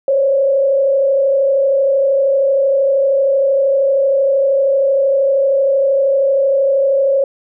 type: tone with frequency modulation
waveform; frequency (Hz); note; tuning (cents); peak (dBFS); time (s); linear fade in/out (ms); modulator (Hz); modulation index
sine; 547; C#5; -23; -10; 0.08-7.24; 2; 32.9; 0.57
effects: none